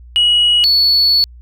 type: tone pair in turn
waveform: sine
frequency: 2911 / 4424 Hz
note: F#7 / C#8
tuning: -29 / -4 cents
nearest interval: perfect fifth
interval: 725 cents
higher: second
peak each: -7 dBFS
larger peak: neither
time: 0.16-0.64 / 0.64-1.24 s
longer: second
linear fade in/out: 0 ms
effects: tanh soft clip ceiling -6 dBFS + added 60 Hz sine -35 dBFS peak until 1.41 s